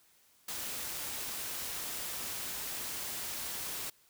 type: noise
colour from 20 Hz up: white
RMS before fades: -39 dBFS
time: 0.48-3.9 s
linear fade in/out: 5 ms
effects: white hiss -66 dBFS RMS until 4.09 s